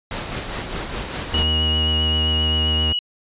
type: noise with tremolo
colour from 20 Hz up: pink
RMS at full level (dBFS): -26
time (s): 0.11-1.43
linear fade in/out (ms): 2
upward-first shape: sine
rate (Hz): 4.9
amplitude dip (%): 40
type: tone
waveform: 45% pulse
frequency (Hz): 77.78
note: D#2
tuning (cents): 0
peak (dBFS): -20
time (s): 1.33-2.93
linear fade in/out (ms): 10
type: tone with vibrato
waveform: sine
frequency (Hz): 2900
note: F#7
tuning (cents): -35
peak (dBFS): -19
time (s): 1.34-2.99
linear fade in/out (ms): 2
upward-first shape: triangle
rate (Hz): 7.6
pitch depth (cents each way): 22
effects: resampled to 8000 Hz